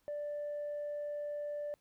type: tone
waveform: sine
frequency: 587.3 Hz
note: D5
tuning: in tune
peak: -35 dBFS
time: 0.08-1.74 s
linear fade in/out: 0 ms
effects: tanh soft clip ceiling -34 dBFS + pink hiss -75 dBFS RMS until 1.8 s